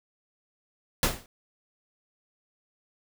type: noise with exponential decay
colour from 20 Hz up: pink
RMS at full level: -19 dBFS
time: 1.03-1.26 s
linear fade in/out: 1 ms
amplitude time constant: 50 ms
effects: none